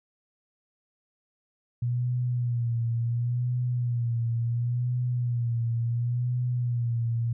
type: tone with vibrato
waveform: sine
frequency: 120 Hz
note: B2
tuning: 49 cents flat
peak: -24 dBFS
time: 1.82-7.33 s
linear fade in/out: 5 ms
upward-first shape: sine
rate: 0.71 Hz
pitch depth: 56 cents each way
effects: none